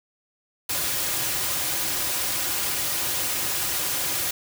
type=noise with comb filter; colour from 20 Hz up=white; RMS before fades=-26 dBFS; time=0.69-4.31 s; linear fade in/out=5 ms; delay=4.5 ms; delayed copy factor=-0.55; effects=none